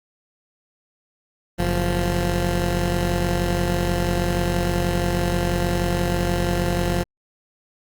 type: tone pair together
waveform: 15% pulse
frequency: 46.25 / 174.61 Hz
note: F#1 / F3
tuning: 0 / 0 cents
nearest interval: octave + major seventh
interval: 2300 cents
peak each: -16 dBFS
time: 1.58-7.04 s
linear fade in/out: 20 ms
effects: Opus 32 kbps